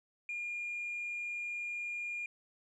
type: tone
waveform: sine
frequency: 2416 Hz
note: D7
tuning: 48 cents sharp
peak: -35 dBFS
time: 0.29-2.26 s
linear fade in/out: 2 ms
effects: tanh soft clip ceiling -33 dBFS